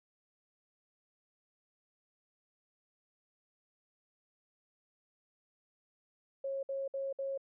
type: tone bursts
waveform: sine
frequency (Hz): 545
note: C#5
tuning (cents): -29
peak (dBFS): -34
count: 4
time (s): 6.44-7.377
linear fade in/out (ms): 5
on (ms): 190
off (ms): 59
effects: none